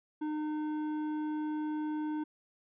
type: tone with hard clipping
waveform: triangle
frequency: 305 Hz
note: D#4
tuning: 34 cents flat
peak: -34 dBFS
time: 0.21-2.24 s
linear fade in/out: 10 ms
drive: 12 dB
effects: resampled to 8000 Hz